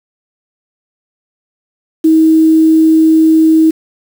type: tone with quantisation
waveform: sine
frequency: 319 Hz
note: D#4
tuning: 43 cents sharp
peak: -4 dBFS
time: 2.04-3.71 s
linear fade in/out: 10 ms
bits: 5
effects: none